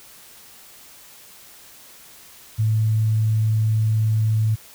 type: tone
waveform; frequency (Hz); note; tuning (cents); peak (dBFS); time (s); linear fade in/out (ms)
sine; 109.5; A2; -8; -16; 2.58-4.56; 20
effects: white hiss -46 dBFS RMS until 4.74 s